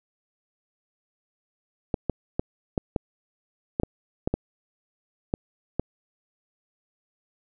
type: clicks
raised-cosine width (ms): 2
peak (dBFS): -10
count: 11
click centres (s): 1.942 / 2.097 / 2.395 / 2.778 / 2.962 / 3.799 / 3.834 / 4.275 / 4.34 / 5.339 / 5.796
effects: none